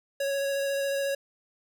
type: tone with vibrato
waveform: square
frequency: 554.4 Hz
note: C#5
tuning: in tune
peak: -27 dBFS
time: 0.2-1.15 s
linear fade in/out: 5 ms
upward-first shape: square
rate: 14 Hz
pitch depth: 9 cents each way
effects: none